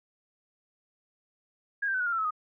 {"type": "tone with pitch steps", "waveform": "sine", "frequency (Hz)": [1638, 1574.9, 1514.2, 1455.9, 1399.8, 1345.9, 1294.1, 1244.2], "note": ["G#6", "G6", "F#6", "F#6", "F6", "E6", "E6", "D#6"], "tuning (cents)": [-24, 8, 40, -28, 4, 36, -32, 0], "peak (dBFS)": -26, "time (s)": [1.82, 2.308], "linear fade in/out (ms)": 10, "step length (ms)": 61, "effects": []}